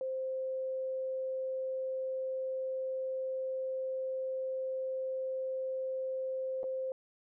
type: tone with dropouts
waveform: sine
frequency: 523.3 Hz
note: C5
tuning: in tune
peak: -33 dBFS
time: 0.01-6.92 s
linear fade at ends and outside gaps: 1 ms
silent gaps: 6.632-6.64 s
effects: none